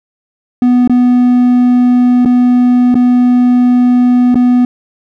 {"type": "tone with dropouts", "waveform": "triangle", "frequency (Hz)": 246.9, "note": "B3", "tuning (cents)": 0, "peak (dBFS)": -3, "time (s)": [0.62, 4.65], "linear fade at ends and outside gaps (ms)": 2, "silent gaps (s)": [[0.876, 0.896], [2.25, 2.257], [2.944, 2.953], [4.345, 4.355]], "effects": []}